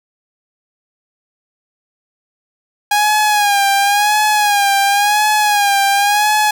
sawtooth tone with vibrato, 821 Hz, G#5, 20 cents flat, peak -7 dBFS, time 2.91-6.51 s, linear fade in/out 5 ms, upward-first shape sine, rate 0.94 Hz, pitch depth 62 cents each way, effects none

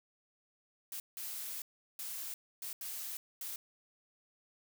blue noise bursts at uneven times, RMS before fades -42 dBFS, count 6, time 0.92-1 / 1.17-1.62 / 1.99-2.34 / 2.62-2.73 / 2.81-3.17 / 3.41-3.56 s, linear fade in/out 2 ms, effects none

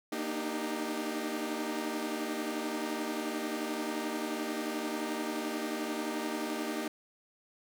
sawtooth chord, Eb major seventh, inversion second, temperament equal with one note detuned, 233.1 / 299.7 / 311.1 / 392 Hz, Bb3 / D4 / Eb4 / G4, 0 / +35 / 0 / 0 cents, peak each -35 / -35 / -34 / -36 dBFS, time 0.12-6.88 s, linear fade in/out 5 ms, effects none

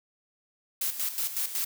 blue noise with tremolo, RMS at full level -29 dBFS, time 0.81-1.65 s, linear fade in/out 5 ms, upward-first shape square, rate 5.4 Hz, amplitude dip 65%, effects none

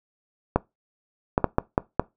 clicks, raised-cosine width 1 ms, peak -4 dBFS, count 6, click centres 0.56 / 1.379 / 1.443 / 1.584 / 1.779 / 1.996 s, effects noise-tail reverb RT60 0.2 s tail -21 dB re dry

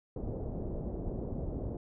pink low-pass noise, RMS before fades -37 dBFS, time 0.16-1.77 s, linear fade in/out 2 ms, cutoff 570 Hz, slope 24 dB/octave, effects none

